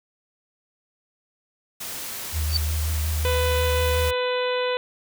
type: noise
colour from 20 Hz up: white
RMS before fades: -33 dBFS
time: 1.8-4.11 s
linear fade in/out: 10 ms
type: tone with vibrato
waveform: sine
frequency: 77.78 Hz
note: D#2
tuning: in tune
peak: -22 dBFS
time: 2.32-4.13 s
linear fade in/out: 50 ms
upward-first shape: sine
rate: 5.5 Hz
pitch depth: 42 cents each way
type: tone with exponential growth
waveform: sine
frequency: 4568 Hz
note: D8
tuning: 49 cents flat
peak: -16 dBFS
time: 2.48-2.57 s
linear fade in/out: 5 ms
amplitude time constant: 19 ms
type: harmonic tone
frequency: 499 Hz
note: B4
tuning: 18 cents sharp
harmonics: 1 / 2 / 3 / 4 / 5 / 6 / 7 / 8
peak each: -23 / -30 / -34 / -36 / -34 / -36 / -35 / -39 dBFS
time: 3.25-4.77 s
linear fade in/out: 0 ms
effects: none